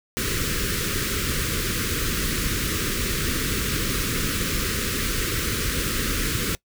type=band-stop noise; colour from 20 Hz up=pink; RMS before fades=-25 dBFS; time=0.17-6.55 s; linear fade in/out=0 ms; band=500 to 1200 Hz; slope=48 dB/octave; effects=noise-tail reverb RT60 0.1 s tail -23 dB re dry